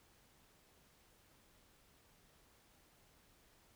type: silence
effects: pink hiss -69 dBFS RMS until 3.75 s